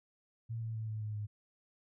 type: tone with pitch steps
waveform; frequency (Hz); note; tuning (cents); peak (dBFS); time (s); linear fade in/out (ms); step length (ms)
sine; 114.3 / 112.34 / 110.41 / 108.51 / 106.65 / 104.81; A#2 / A2 / A2 / A2 / G#2 / G#2; -34 / +36 / +6 / -24 / +46 / +16; -36; 0.49-1.27; 20; 130
effects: none